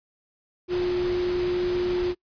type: tone in noise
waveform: sine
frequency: 357.9 Hz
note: F4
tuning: 42 cents sharp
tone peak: -22 dBFS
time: 0.68-2.15 s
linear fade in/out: 50 ms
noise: pink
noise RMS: -35 dBFS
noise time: 0.68-2.15 s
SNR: +10 dB
effects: noise-tail reverb RT60 0.1 s tail -24 dB re dry + resampled to 11025 Hz